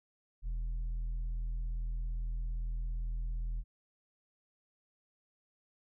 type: tone with tanh clipping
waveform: sine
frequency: 41.2 Hz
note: E1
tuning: in tune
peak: -34 dBFS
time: 0.42-3.64 s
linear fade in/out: 50 ms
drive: 4 dB
effects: none